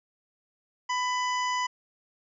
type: harmonic tone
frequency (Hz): 997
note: B5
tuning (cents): +16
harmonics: 1 / 2 / 3 / 5 / 6 / 7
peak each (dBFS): -27 / -33 / -37 / -41 / -43 / -44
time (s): 0.89-1.67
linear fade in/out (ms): 10
effects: none